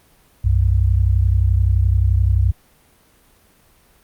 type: tone pair together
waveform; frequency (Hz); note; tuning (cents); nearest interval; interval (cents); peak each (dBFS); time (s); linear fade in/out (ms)
sine; 63.4 / 95; B1 / F#2; +46 / +46; perfect fifth; 700; -15; 0.44-2.52; 10
effects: pink hiss -54 dBFS RMS until 4.03 s + Opus 32 kbps